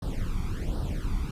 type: noise with flanger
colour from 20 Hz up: brown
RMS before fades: -29 dBFS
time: 0.02-1.31 s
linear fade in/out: 5 ms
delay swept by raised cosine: 0.21 to 0.89 ms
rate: 1.3 Hz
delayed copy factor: +0.85
effects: resampled to 32000 Hz